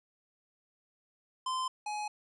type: tone pair in turn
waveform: square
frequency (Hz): 1033 / 840.3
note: C6 / G#5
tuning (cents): -22 / +20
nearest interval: major third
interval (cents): 358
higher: first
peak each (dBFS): -32 / -35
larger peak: first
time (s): 1.46-1.68 / 1.86-2.08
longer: neither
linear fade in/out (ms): 5
effects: resampled to 22050 Hz